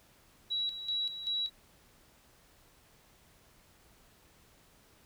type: tone with tremolo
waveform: sine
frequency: 3897 Hz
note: B7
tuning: 24 cents flat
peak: -30 dBFS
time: 0.5-1.5 s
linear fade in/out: 20 ms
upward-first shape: square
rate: 2.6 Hz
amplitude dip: 65%
effects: pink hiss -63 dBFS RMS until 5.05 s